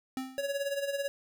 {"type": "tone with exponential decay", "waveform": "square", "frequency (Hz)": 261.6, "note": "C4", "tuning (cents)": 0, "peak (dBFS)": -31, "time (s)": [0.17, 0.53], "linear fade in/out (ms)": 1, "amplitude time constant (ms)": 78}
{"type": "tone with tremolo", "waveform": "square", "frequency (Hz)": 560, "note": "C#5", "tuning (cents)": 18, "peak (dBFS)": -29, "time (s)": [0.38, 1.08], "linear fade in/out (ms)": 0, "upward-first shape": "sine", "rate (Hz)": 18, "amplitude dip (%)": 65}
{"effects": []}